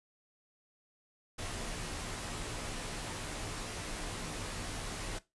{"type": "noise with comb filter", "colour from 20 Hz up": "pink", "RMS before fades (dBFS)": -40, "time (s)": [1.38, 5.19], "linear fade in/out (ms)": 10, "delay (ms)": 15, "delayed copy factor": -0.55, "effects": ["noise-tail reverb RT60 0.2 s tail -17 dB re dry", "resampled to 24000 Hz"]}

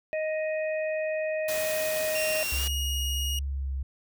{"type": "harmonic tone", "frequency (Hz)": 624, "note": "D#5", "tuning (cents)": 5, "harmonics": [1, 3, 4], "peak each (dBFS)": [-27, -38, -38], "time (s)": [0.13, 2.43], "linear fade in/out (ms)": 0}
{"type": "noise", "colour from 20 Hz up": "white", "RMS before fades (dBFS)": -34, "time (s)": [1.48, 2.68], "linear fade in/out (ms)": 5}
{"type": "tone with pitch glide", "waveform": "sawtooth", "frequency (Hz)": [2753, 2875], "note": ["F7", "F7"], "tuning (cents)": [-25, 50], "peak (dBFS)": -27, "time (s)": [2.15, 3.39], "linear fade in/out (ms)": 2, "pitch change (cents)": 75, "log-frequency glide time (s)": [2.55, 2.65]}
{"type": "tone with vibrato", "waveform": "sine", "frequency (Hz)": 68.1, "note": "C#2", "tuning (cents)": -30, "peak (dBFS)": -28, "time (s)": [2.52, 3.83], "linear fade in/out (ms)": 5, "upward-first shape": "triangle", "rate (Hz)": 1.4, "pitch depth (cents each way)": 31}
{"effects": []}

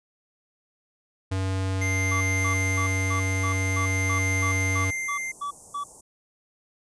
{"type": "tone", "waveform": "square", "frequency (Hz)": 95, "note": "F#2", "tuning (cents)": 46, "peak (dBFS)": -25, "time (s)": [1.31, 4.91], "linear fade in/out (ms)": 10}
{"type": "tone with tremolo", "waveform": "square", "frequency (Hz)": 2093, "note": "C7", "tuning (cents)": 0, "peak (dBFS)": -26, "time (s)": [1.81, 5.32], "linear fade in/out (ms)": 10, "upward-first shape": "sine", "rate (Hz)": 0.48, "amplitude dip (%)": 35}
{"type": "tone bursts", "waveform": "triangle", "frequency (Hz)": 1148, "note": "D6", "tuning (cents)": -40, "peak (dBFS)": -26, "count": 12, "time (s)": [2.11, 5.84], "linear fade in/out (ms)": 10, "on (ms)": 100, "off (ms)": 230}
{"type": "band-stop noise", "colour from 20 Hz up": "white", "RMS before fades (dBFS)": -44, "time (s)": [2.37, 6.01], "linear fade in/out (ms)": 5, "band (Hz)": [970, 6300], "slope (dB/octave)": 48}
{"effects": ["resampled to 22050 Hz"]}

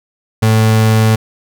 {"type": "tone", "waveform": "35% pulse", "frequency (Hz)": 110.2, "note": "A2", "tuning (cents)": 3, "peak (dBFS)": -6, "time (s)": [0.42, 1.16], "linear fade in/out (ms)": 10, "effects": []}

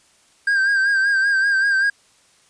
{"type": "tone with vibrato", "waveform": "triangle", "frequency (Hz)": 1592, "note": "G6", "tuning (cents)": 26, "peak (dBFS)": -13, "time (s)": [0.47, 1.9], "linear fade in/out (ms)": 5, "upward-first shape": "sine", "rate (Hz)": 5.2, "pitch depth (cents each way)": 50, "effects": ["white hiss -56 dBFS RMS until 2.49 s", "resampled to 22050 Hz"]}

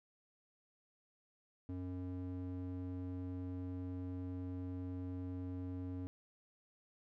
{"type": "tone with band-pass filter", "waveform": "square", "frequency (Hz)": 91, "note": "F#2", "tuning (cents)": -28, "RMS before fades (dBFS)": -43, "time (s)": [1.69, 6.07], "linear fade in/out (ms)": 0, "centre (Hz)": 210, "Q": 2.3, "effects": []}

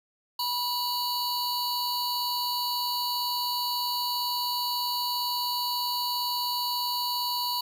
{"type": "tone cluster", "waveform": "square", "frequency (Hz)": [974, 3972, 4459], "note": ["B5", "B7", "C#8"], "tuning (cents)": [-24, 9, 9], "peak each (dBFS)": [-31, -36, -31], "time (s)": [0.39, 7.61], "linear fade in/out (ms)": 5, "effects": []}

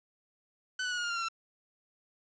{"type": "tone with pitch steps", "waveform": "sawtooth", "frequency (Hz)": [1507, 1482.8, 1459, 1435.6, 1412.6, 1389.9, 1367.6, 1345.7], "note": ["F#6", "F#6", "F#6", "F6", "F6", "F6", "F6", "E6"], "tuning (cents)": [31, 3, -25, 47, 19, -9, -37, 35], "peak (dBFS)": -28, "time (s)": [0.79, 1.286], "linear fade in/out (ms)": 5, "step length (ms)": 62, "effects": ["resampled to 16000 Hz", "9-bit"]}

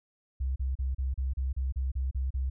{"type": "tone bursts", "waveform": "sine", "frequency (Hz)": 65.6, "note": "C2", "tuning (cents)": 5, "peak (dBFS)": -27, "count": 11, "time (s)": [0.4, 2.5], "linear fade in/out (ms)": 10, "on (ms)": 160, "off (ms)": 34, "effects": []}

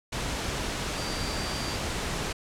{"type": "tone in noise", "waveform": "sine", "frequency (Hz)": 4696, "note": "D8", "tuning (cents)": -1, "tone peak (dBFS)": -38, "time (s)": [0.97, 1.76], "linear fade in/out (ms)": 10, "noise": "pink", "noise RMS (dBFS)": -31, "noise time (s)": [0.12, 2.33], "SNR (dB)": -10, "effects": ["low-pass 8000 Hz 12 dB/octave"]}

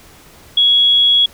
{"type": "tone", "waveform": "sine", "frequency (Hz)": 3340, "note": "G#7", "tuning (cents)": 9, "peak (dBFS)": -8, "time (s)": [0.57, 1.26], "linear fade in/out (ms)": 5, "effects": ["pink hiss -43 dBFS RMS until 1.33 s"]}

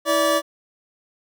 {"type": "tone pair together", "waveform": "25% pulse", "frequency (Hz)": [324.4, 578], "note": ["E4", "D5"], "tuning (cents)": [-28, -28], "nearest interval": "minor seventh", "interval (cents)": 1000, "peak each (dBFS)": [-20, -14], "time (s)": [0.05, 0.42], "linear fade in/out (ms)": 50, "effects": []}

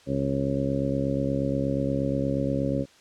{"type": "harmonic tone", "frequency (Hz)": 68.4, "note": "C#2", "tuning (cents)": -23, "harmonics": [1, 2, 3, 4, 5, 6, 7, 8], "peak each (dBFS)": [-37, -29, -32, -28, -37, -37, -37, -30], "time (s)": [0.06, 2.86], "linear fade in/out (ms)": 50, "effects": ["white hiss -55 dBFS RMS until 3 s", "low-pass 6000 Hz 12 dB/octave"]}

